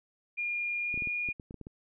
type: tone with pitch glide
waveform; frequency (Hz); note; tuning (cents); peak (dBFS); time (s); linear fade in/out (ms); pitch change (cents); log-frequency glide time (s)
sine; 2417 to 2434; D7 to D#7; +49 to -39; -30; 0.37-1.33; 20; +12; 0.83-0.92
type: clicks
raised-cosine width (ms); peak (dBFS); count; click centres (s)
3; -30; 10; 0.942 / 0.976 / 1.022 / 1.073 / 1.288 / 1.398 / 1.509 / 1.543 / 1.613 / 1.669
effects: none